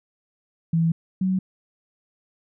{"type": "tone pair in turn", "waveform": "sine", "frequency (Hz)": [164.81, 187.42], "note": ["E3", "F#3"], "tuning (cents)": [0, 23], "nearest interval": "major second", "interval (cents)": 223, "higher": "second", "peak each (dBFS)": [-17, -19], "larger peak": "first", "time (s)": [[0.73, 0.92], [1.21, 1.39]], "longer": "first", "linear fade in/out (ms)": 5, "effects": []}